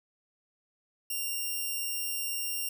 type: tone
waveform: 5% pulse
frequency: 2782 Hz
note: F7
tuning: 7 cents flat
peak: -22 dBFS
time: 1.1-2.69 s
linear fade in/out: 5 ms
effects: none